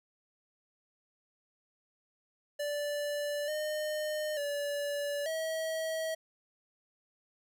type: tone with pitch steps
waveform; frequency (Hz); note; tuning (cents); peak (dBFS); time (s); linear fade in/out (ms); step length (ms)
square; 584 / 610 / 576 / 642; D5 / D#5 / D5 / E5; -10 / -34 / -34 / -46; -33; 2.59-6.15; 10; 890
effects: none